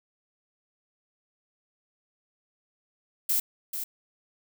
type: noise with echo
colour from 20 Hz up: violet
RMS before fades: -25 dBFS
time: 3.29-3.4 s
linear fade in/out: 5 ms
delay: 440 ms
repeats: 1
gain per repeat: -8 dB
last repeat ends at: 3.84 s
effects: none